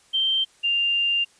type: tone pair in turn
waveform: sine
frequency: 3136 / 2794 Hz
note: G7 / F7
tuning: 0 / 0 cents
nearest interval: major second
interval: 200 cents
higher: first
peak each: -19 dBFS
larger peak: neither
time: 0.13-0.45 / 0.63-1.25 s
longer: second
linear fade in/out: 20 ms
effects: white hiss -57 dBFS RMS until 1.39 s + resampled to 22050 Hz